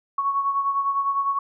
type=beating tone pair; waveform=sine; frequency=1108.7 / 1118.6 Hz; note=C#6 / C#6; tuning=0 / +15 cents; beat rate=9.9 Hz; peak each=-21 / -29 dBFS; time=0.18-1.39 s; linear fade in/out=5 ms; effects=none